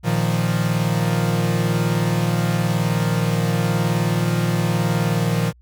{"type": "chord", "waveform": "45% pulse", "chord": "Bb suspended fourth", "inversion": "none", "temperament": "equal", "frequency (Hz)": [116.54, 155.56, 174.61], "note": ["Bb2", "Eb3", "F3"], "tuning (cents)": [0, 0, 0], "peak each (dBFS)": -22, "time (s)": [0.03, 5.53], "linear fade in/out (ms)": 50, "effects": ["added 60 Hz sine -48 dBFS peak until 5.61 s"]}